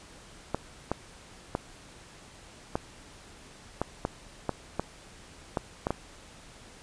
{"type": "clicks", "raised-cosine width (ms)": 1, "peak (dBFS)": -13, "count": 11, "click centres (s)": [0.546, 0.916, 1.551, 2.755, 3.816, 4.051, 4.493, 4.796, 5.572, 5.869, 5.906], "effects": ["pink hiss -51 dBFS RMS until 6.82 s", "resampled to 22050 Hz"]}